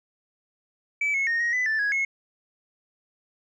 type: tone with pitch steps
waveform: sine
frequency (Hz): 2303 / 2184 / 1851 / 1881 / 2000 / 1762 / 1663 / 2175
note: D7 / C#7 / A#6 / A#6 / B6 / A6 / G#6 / C#7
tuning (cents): -34 / -26 / -13 / +15 / +21 / +2 / +2 / -33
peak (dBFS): -20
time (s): 1.01-2.05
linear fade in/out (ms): 5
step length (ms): 130
effects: tanh soft clip ceiling -20 dBFS